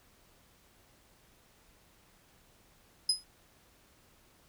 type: tone with exponential decay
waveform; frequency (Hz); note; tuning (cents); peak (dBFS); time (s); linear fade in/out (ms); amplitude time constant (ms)
35% pulse; 5040; D#8; +21; -19; 3.09-3.24; 5; 31
effects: pink hiss -64 dBFS RMS until 4.48 s